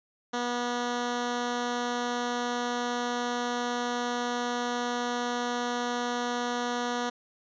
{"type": "tone", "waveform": "10% pulse", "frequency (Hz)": 242.6, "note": "B3", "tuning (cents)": -31, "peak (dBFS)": -20, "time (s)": [0.33, 7.1], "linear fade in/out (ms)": 10, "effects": ["resampled to 16000 Hz"]}